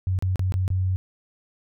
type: tone with dropouts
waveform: sine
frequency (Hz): 93.2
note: F#2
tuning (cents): +13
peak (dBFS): -20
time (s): 0.07-0.96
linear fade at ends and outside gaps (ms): 0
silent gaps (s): 0.189-0.224 / 0.358-0.394 / 0.522-0.54 / 0.679-0.703
effects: none